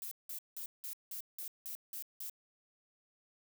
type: noise bursts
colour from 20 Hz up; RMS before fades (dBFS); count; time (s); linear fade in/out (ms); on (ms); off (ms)
violet; -43; 9; 0.02-2.297; 0; 93; 180
effects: none